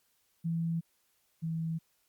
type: tone pair in turn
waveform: sine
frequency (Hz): 165.9 / 162.77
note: E3 / E3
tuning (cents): +11 / -22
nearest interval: unison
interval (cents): 33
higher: first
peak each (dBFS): -29 / -31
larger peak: first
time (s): 0.44-0.81 / 1.42-1.79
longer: neither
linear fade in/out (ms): 20
effects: white hiss -73 dBFS RMS until 2.08 s + Opus 48 kbps